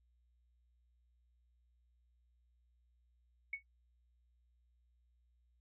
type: tone with exponential decay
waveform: sine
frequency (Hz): 2217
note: C#7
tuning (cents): 0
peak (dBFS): -34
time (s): 3.53-3.63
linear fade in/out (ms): 5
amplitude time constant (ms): 20
effects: noise-tail reverb RT60 0.1 s tail -24 dB re dry + added 60 Hz sine -70 dBFS peak until 5.6 s